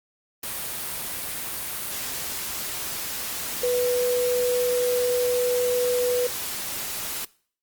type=tone in noise; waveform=sine; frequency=493 Hz; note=B4; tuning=3 cents flat; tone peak=-20 dBFS; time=3.63-6.27 s; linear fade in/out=5 ms; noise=white; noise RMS=-31 dBFS; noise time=0.43-7.25 s; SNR=+8 dB; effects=noise-tail reverb RT60 0.5 s tail -22 dB re dry + Opus 32 kbps